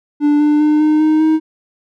triangle tone with pitch steps, 293.7 / 297.8 / 302 / 306.2 / 310.4 / 314.8 Hz, D4 / D4 / D4 / D#4 / D#4 / D#4, 0 / +24 / +48 / -28 / -4 / +20 cents, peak -7 dBFS, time 0.2-1.4 s, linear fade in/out 50 ms, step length 200 ms, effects none

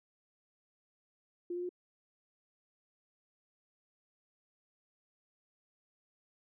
sine tone with pitch steps, 350 / 354.1 / 358.2 Hz, F4 / F4 / F4, +4 / +24 / +44 cents, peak -35 dBFS, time 1.5-1.692 s, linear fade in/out 5 ms, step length 64 ms, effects none

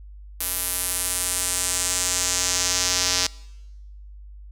square tone with band-pass filter sweep, 90.6 Hz, F#2, 36 cents flat, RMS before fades -24 dBFS, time 0.4-3.27 s, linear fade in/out 5 ms, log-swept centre 12000 to 5400 Hz, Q 2.2, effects noise-tail reverb RT60 1.0 s tail -23 dB re dry + added 50 Hz sine -39 dBFS peak until 4.51 s

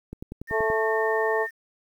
click train, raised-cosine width 3 ms, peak -22 dBFS, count 7, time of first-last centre 0.13-0.701 s, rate 10.5 Hz
sine tone, 1820 Hz, A#6, 42 cents flat, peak -28 dBFS, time 0.47-1.51 s, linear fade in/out 50 ms
harmonic tone, 220 Hz, A3, in tune, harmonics 2 / 3 / 4 / 5, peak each -24 / -29 / -29 / -33 dBFS, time 0.5-1.47 s, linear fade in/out 50 ms
effects 9-bit

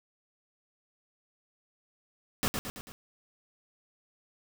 pink noise with echo, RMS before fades -28 dBFS, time 2.43-2.48 s, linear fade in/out 0 ms, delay 110 ms, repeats 4, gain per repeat -5 dB, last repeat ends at 2.92 s, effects none

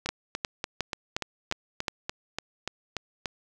two click trains, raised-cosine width 0.2 ms, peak -13 / -10 dBFS, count 12 / 6, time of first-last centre 0.06-3.258 / 0.09-1.882 s, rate 3.44 / 2.79 Hz, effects none

